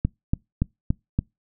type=click train; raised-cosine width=5 ms; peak=-8 dBFS; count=5; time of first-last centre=0.05-1.19 s; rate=3.51 Hz; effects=noise-tail reverb RT60 0.2 s tail -26 dB re dry